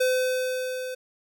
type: tone with level ramp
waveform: square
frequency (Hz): 510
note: C5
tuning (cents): -44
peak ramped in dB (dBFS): -20 to -32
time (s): 0-0.95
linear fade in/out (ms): 10
effects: none